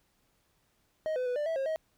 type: tone with pitch steps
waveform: triangle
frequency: 627 / 505 / 494.4 / 592 / 652 / 538 / 634 Hz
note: D#5 / B4 / B4 / D5 / E5 / C5 / D#5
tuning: +13 / +39 / +2 / +14 / -19 / +48 / +32 cents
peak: -27 dBFS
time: 1.06-1.76 s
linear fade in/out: 0 ms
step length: 100 ms
effects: pink hiss -72 dBFS RMS until 1.97 s